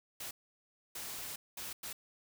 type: noise bursts at uneven times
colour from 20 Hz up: white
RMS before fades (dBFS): -43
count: 4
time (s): 0.2-0.31 / 0.95-1.36 / 1.57-1.73 / 1.83-1.93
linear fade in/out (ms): 5
effects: none